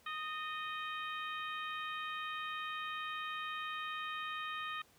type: harmonic tone with a mistuned harmonic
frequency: 622.3 Hz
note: D#5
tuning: in tune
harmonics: 2 / 3 / 4 / 5 / 6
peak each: -41 / -45 / -47 / -49 / -51 dBFS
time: 0.06-4.82 s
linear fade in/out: 5 ms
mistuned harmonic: 3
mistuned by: -30 cents
effects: pink hiss -66 dBFS RMS until 4.98 s + high-pass 80 Hz 12 dB/octave